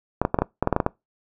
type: clicks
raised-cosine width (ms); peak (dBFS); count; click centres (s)
1; -5; 11; 0.216 / 0.251 / 0.344 / 0.388 / 0.42 / 0.626 / 0.674 / 0.727 / 0.764 / 0.802 / 0.864
effects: noise-tail reverb RT60 0.2 s tail -23 dB re dry